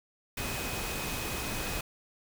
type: tone in noise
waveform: sine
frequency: 2517 Hz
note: D#7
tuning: 19 cents sharp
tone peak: -42 dBFS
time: 0.37-1.81 s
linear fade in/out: 5 ms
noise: pink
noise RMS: -35 dBFS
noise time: 0.37-1.81 s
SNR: -10 dB
effects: none